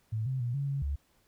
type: tone with pitch steps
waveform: sine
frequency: 109.9 / 131.1 / 120.5 / 140.2 / 138.8 / 70.8 Hz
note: A2 / C3 / B2 / C#3 / C#3 / C#2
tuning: -2 / +4 / -42 / +20 / +3 / +37 cents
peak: -29 dBFS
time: 0.12-0.96 s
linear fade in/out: 10 ms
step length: 140 ms
effects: pink hiss -69 dBFS RMS until 1.27 s